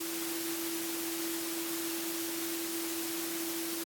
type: tone in noise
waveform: sine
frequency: 333.4 Hz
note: E4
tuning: 20 cents sharp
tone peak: -37 dBFS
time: 0-3.84 s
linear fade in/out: 10 ms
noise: white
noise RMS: -38 dBFS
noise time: 0-3.84 s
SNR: -2 dB
effects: high-pass 150 Hz 12 dB/octave + AAC 64 kbps